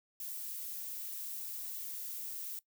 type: noise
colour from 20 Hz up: violet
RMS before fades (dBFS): -42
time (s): 0.2-2.59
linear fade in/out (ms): 2
effects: noise-tail reverb RT60 0.1 s tail -19 dB re dry